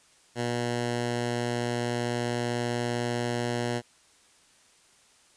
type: tone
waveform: 10% pulse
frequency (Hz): 120.3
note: B2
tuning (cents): -45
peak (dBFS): -19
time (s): 0.35-3.82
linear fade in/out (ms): 50
effects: white hiss -60 dBFS RMS until 5.36 s + resampled to 22050 Hz